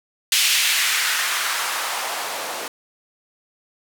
blue noise with band-pass filter sweep, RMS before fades -22 dBFS, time 0.32-2.68 s, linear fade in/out 2 ms, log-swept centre 3000 to 530 Hz, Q 1.4, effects none

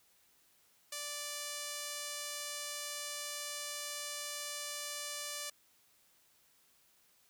sawtooth tone with band-pass filter, 586 Hz, D5, 4 cents flat, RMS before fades -42 dBFS, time 0.92-5.5 s, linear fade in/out 5 ms, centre 7600 Hz, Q 0.79, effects white hiss -69 dBFS RMS until 7.29 s

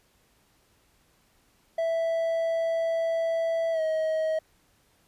triangle tone with pitch glide, 659.3 to 633.5 Hz, E5 to D#5, 0 to +31 cents, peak -22 dBFS, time 1.78-4.39 s, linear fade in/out 5 ms, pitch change -69 cents, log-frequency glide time 3.72-3.81 s, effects pink hiss -65 dBFS RMS until 5.07 s + resampled to 32000 Hz

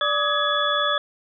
sine tone cluster, 585 / 1160 / 1264 / 1674 / 3422 Hz, D5 / D6 / D#6 / G#6 / A7, -7 / -22 / +27 / +13 / -49 cents, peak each -26 / -28 / -25 / -26 / -24 dBFS, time 0.01-0.98 s, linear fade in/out 2 ms, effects none

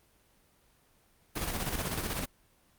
pink noise with tremolo, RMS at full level -32 dBFS, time 1.35-2.26 s, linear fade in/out 20 ms, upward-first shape square, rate 16 Hz, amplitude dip 45%, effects pink hiss -66 dBFS RMS until 2.78 s + Opus 24 kbps

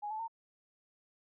sine tone with pitch steps, 830.6 / 868.9 / 908.9 Hz, G#5 / A5 / A#5, 0 / -22 / -44 cents, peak -36 dBFS, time 0.02-0.281 s, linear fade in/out 20 ms, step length 87 ms, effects none

